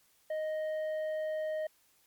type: tone with tanh clipping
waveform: sine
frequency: 622.3 Hz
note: D#5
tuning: in tune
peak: -33 dBFS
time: 0.3-1.67 s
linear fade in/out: 5 ms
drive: 6 dB
effects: white hiss -68 dBFS RMS until 2.06 s + MP3 96 kbps